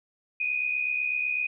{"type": "tone pair together", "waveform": "sine", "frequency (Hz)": [2421, 2489], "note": ["D#7", "D#7"], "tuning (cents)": [-48, 0], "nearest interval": "unison", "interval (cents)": 48, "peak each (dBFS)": [-32, -26], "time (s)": [0.4, 1.47], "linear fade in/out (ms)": 5, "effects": []}